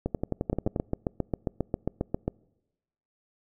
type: two click trains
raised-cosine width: 2 ms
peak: -14 / -13 dBFS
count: 9 / 14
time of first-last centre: 0.06-0.762 / 0.53-2.28 s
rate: 11.4 / 7.43 Hz
effects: noise-tail reverb RT60 1.0 s tail -26 dB re dry